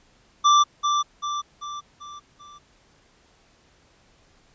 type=tone with echo; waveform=square; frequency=1174.7 Hz; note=D6; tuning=in tune; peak=-14 dBFS; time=0.44-0.64 s; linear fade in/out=20 ms; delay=390 ms; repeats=5; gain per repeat=-6 dB; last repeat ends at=2.59 s; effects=pink hiss -59 dBFS RMS until 4.54 s + resampled to 16000 Hz